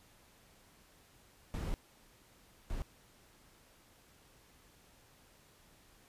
brown noise bursts at uneven times, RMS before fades -37 dBFS, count 2, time 1.54-1.74 / 2.7-2.82 s, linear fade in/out 0 ms, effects pink hiss -64 dBFS RMS until 6.08 s + resampled to 32000 Hz

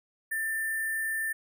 sine tone with sample-and-hold, 1784 Hz, A6, 23 cents sharp, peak -28 dBFS, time 0.31-1.33 s, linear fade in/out 10 ms, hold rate 11025 Hz, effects none

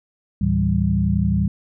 sine tone cluster, 74.8 / 109.2 / 162.8 / 194.6 Hz, D2 / A2 / E3 / G3, +32 / -13 / -21 / -12 cents, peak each -22 / -22 / -23 / -20 dBFS, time 0.41-1.48 s, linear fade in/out 5 ms, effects none

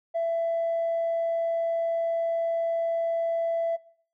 triangle tone with tanh clipping, 667 Hz, E5, 20 cents sharp, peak -24 dBFS, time 0.14-3.77 s, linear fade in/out 20 ms, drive 5 dB, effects noise-tail reverb RT60 0.6 s tail -21 dB re dry

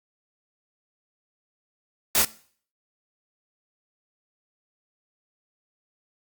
white noise with echo, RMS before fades -21 dBFS, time 2.15-2.22 s, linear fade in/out 0 ms, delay 28 ms, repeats 1, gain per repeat -2 dB, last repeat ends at 2.248 s, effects noise-tail reverb RT60 0.5 s tail -19 dB re dry + Opus 48 kbps

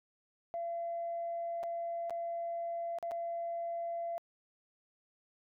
sine tone with dropouts, 680 Hz, F5, 46 cents flat, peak -34 dBFS, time 0.54-4.18 s, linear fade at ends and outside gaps 0 ms, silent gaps 1.631-1.636 / 2.097-2.106 / 2.986-3.027 / 3.111-3.117 s, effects tanh soft clip ceiling -30 dBFS

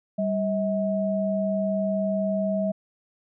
sine tone pair together, 196 / 640.1 Hz, G3 / D#5, 0 / +49 cents, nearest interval octave + minor sixth, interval 2049 cents, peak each -25 dBFS, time 0.18-2.72 s, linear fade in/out 10 ms, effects none

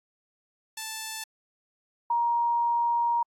5% pulse / sine tone pair in turn, 880 / 942.5 Hz, A5 / A#5, 0 / +19 cents, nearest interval minor second, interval 119 cents, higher second, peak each -22 dBFS, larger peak neither, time 0.77-1.24 / 2.1-3.23 s, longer second, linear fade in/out 5 ms, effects AAC 64 kbps

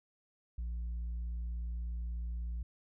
sine tone with tanh clipping, 58.27 Hz, A#1, in tune, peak -36 dBFS, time 0.58-2.63 s, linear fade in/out 5 ms, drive 2 dB, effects none

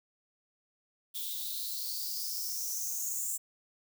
violet noise with high-pass filter sweep, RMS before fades -36 dBFS, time 1.14-3.38 s, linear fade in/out 20 ms, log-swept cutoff 3400 to 7500 Hz, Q 7.9, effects none

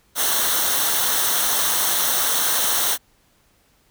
white noise with comb filter, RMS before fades -20 dBFS, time 0.15-2.98 s, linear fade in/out 50 ms, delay 0.41 ms, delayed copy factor -0.65, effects pink hiss -60 dBFS RMS until 3.9 s

